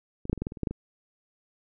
clicks, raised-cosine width 3 ms, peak -25 / -14 / -12 / -25 / -16 / -18 / -25 / -28 / -15 / -14 / -21 dBFS, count 11, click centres 0.254 / 0.297 / 0.33 / 0.377 / 0.42 / 0.469 / 0.521 / 0.572 / 0.633 / 0.672 / 0.71 s, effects none

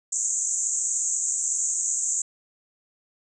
white band-pass noise, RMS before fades -26 dBFS, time 0.12-2.22 s, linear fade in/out 5 ms, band 6500 to 7800 Hz, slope 96 dB/octave, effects none

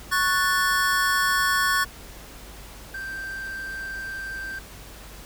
square chord, F# minor, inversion second, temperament equal, 1108.7 / 1480 / 1760 Hz, C#6 / F#6 / A6, 0 / 0 / 0 cents, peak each -25 dBFS, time 0.11-1.85 s, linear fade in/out 20 ms
triangle tone, 1568 Hz, G6, in tune, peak -29 dBFS, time 2.94-4.59 s, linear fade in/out 5 ms
effects added 50 Hz sine -44 dBFS peak until 5.25 s + pink hiss -44 dBFS RMS until 5.25 s

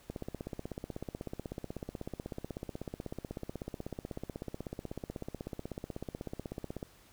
click train, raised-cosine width 2 ms, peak -25 dBFS, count 110, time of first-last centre 0.1-6.828 s, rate 16.2 Hz, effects pink hiss -61 dBFS RMS until 7.12 s

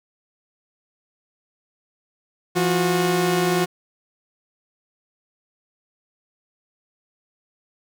sawtooth tone pair together, 171.1 / 363.2 Hz, F3 / F#4, -35 / -32 cents, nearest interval octave + minor second, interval 1303 cents, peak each -18 / -16 dBFS, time 2.55-3.66 s, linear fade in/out 20 ms, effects none

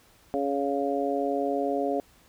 harmonic tone, 140 Hz, C#3, 18 cents sharp, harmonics 2 / 3 / 4 / 5, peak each -30 / -30 / -30 / -30 dBFS, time 0.34-2 s, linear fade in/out 0 ms, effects pink hiss -59 dBFS RMS until 2.28 s

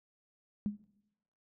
sine tone with exponential decay, 207.3 Hz, G#3, 3 cents flat, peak -27 dBFS, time 0.66-0.84 s, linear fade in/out 0 ms, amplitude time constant 37 ms, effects noise-tail reverb RT60 0.9 s tail -20 dB re dry

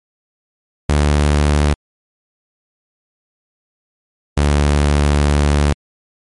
sawtooth tone pair in turn, 73.6 / 72.8 Hz, D2 / D2, +4 / -15 cents, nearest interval unison, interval 19 cents, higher first, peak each -7 dBFS, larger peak neither, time 0.89-1.74 / 4.37-5.73 s, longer second, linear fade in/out 5 ms, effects MP3 48 kbps

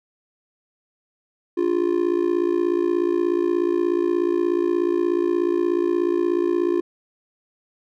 triangle tone with amplitude modulation, 349.2 Hz, F4, in tune, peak -12 dBFS, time 1.57-6.81 s, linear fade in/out 10 ms, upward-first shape sine, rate 56.7 Hz, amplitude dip 90%, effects none

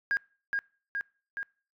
sine tone with echo, 1626 Hz, G#6, 37 cents flat, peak -23 dBFS, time 0.11-0.17 s, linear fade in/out 0 ms, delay 420 ms, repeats 3, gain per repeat -3 dB, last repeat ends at 1.43 s, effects noise-tail reverb RT60 0.4 s tail -25 dB re dry + tanh soft clip ceiling -21 dBFS

